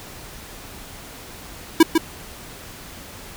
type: tone with echo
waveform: square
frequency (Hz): 325.7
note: E4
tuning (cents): -21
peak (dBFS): -7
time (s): 1.8-1.83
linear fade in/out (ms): 5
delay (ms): 150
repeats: 1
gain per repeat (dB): -6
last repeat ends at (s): 1.98
effects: pink hiss -39 dBFS RMS until 3.36 s